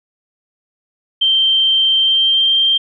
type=tone with pitch glide; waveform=sine; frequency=3136 to 3165 Hz; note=G7 to G7; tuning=0 to +16 cents; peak=-10 dBFS; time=1.21-2.78 s; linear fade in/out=10 ms; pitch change=+16 cents; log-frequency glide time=1.99-2.52 s; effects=none